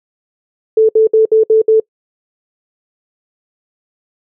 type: tone bursts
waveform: sine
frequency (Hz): 440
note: A4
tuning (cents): 0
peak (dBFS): -5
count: 6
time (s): 0.77-1.8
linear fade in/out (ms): 5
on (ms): 120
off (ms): 62
effects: noise-tail reverb RT60 0.1 s tail -26 dB re dry